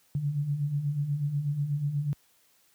sine beating tone pair, 138.59 / 146.79 Hz, C#3 / D3, 0 / 0 cents, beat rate 8.2 Hz, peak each -34 / -27 dBFS, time 0.15-2.13 s, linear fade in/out 0 ms, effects white hiss -65 dBFS RMS until 2.74 s + high-pass 60 Hz 12 dB/octave

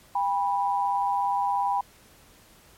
sine tone pair together, 800.9 / 982 Hz, G5 / B5, +37 / -10 cents, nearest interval major third, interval 353 cents, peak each -25 / -25 dBFS, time 0.15-1.81 s, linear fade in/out 5 ms, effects pink hiss -55 dBFS RMS until 2.77 s + MP3 64 kbps

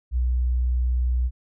sine tone, 61.74 Hz, B1, in tune, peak -19 dBFS, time 0.11-1.31 s, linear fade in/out 50 ms, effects none

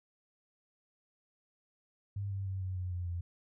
sine tone with pitch steps, 100 / 97.66 / 95.37 / 93.14 / 90.96 / 88.83 / 86.75 Hz, G2 / G2 / G2 / F#2 / F#2 / F2 / F2, +35 / -6 / -47 / +12 / -29 / +30 / -11 cents, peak -34 dBFS, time 2.16-3.21 s, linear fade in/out 5 ms, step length 150 ms, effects none

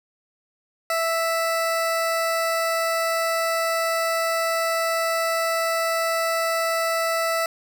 20% pulse tone, 659.3 Hz, E5, in tune, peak -16 dBFS, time 0.9-7.46 s, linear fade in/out 2 ms, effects 8-bit

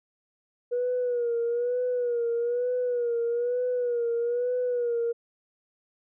sine tone with vibrato, 482.6 Hz, B4, 40 cents flat, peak -23 dBFS, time 0.71-5.13 s, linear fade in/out 20 ms, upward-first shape sine, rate 1.1 Hz, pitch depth 57 cents each way, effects tanh soft clip ceiling -20 dBFS

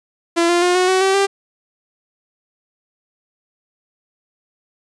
sawtooth tone with pitch steps, 339.1 / 347.8 / 356.8 / 366 / 375.4 / 385 / 395 Hz, E4 / F4 / F4 / F#4 / F#4 / G4 / G4, +49 / -7 / +37 / -19 / +25 / -31 / +13 cents, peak -9 dBFS, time 0.36-1.27 s, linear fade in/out 20 ms, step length 130 ms, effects resampled to 22050 Hz

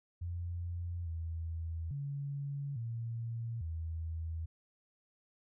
sine tone with pitch steps, 86.7 / 82.2 / 141 / 115.5 / 81.4 Hz, F2 / E2 / C#3 / A#2 / E2, -12 / -4 / +30 / -16 / -21 cents, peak -36 dBFS, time 0.21-4.46 s, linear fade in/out 10 ms, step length 850 ms, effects none

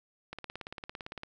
click train, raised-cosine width 0.3 ms, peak -24 dBFS, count 17, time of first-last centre 0.33-1.234 s, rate 17.7 Hz, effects none

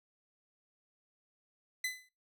sawtooth tone with exponential decay, 2014 Hz, B6, 33 cents sharp, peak -27 dBFS, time 1.84-2.09 s, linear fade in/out 5 ms, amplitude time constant 54 ms, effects noise-tail reverb RT60 0.3 s tail -21 dB re dry

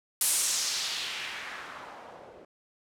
blue noise with low-pass filter sweep, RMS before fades -33 dBFS, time 0.21-2.45 s, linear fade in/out 2 ms, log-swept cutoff 11000 to 460 Hz, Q 1.6, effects none

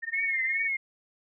sine tone with tremolo, 1828 Hz, A#6, 34 cents flat, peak -28 dBFS, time 0.02-0.69 s, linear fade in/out 20 ms, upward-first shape sine, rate 19 Hz, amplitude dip 95%
sine tone with vibrato, 2153 Hz, C7, 49 cents sharp, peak -26 dBFS, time 0.13-0.77 s, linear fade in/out 10 ms, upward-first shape triangle, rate 2.5 Hz, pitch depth 89 cents each way
effects none

